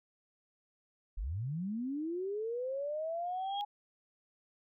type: linear sweep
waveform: sine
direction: up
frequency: 36 to 830.6 Hz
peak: -34 dBFS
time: 1.17-3.65 s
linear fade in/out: 10 ms
type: tone with exponential growth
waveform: sine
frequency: 3275 Hz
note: G#7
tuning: 25 cents flat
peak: -37 dBFS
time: 3.26-3.61 s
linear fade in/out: 0 ms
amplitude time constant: 74 ms
effects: none